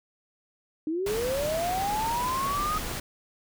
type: linear sweep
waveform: sine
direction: up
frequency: 301.1 to 1264 Hz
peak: -26 dBFS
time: 0.87-2.78 s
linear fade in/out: 2 ms
type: noise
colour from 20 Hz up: pink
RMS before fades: -34 dBFS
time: 1.06-3 s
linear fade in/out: 5 ms
effects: none